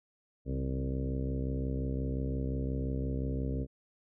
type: harmonic tone with a mistuned harmonic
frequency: 65.7 Hz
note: C2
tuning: 8 cents sharp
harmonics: 1 / 2 / 3 / 4 / 5 / 6 / 7 / 8 / 9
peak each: -34 / -36 / -43 / -38 / -47 / -46 / -43 / -51 / -50 dBFS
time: 0.45-3.67 s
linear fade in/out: 50 ms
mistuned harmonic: 2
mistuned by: +52 cents
effects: none